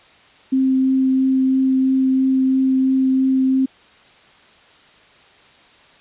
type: tone with vibrato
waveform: sine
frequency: 263.2 Hz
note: C4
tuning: 10 cents sharp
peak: -13 dBFS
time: 0.52-3.66 s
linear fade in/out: 10 ms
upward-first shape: triangle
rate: 3 Hz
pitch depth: 9 cents each way
effects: white hiss -49 dBFS RMS until 6 s + resampled to 8000 Hz